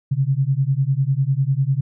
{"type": "beating tone pair", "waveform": "sine", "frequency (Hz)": [131.3, 141.3], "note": ["C3", "C#3"], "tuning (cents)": [6, 34], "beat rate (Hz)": 10, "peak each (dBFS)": -19, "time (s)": [0.11, 1.81], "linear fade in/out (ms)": 10, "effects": []}